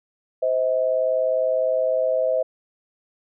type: tone pair together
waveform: sine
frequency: 518.2 / 638 Hz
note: C5 / D#5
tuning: -17 / +43 cents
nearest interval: major third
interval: 360 cents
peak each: -21 dBFS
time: 0.42-2.43 s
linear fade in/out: 10 ms
effects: none